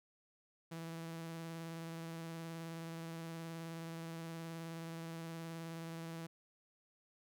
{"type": "tone with vibrato", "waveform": "sawtooth", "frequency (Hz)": 164.81, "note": "E3", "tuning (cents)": 0, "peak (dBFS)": -40, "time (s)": [0.71, 6.27], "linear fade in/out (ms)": 10, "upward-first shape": "square", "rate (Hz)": 19, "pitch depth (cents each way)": 14, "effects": []}